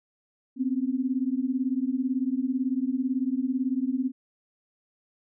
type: beating tone pair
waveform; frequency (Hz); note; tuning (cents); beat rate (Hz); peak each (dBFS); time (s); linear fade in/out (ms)
sine; 250.7 / 268.7; B3 / C4; +26 / +46; 18; -27; 0.56-4.12; 50
effects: none